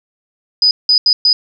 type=tone bursts at uneven times; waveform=sine; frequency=4978 Hz; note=D#8; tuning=in tune; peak=-7 dBFS; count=4; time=0.62-0.71 / 0.89-0.98 / 1.06-1.13 / 1.25-1.33 s; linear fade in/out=2 ms; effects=none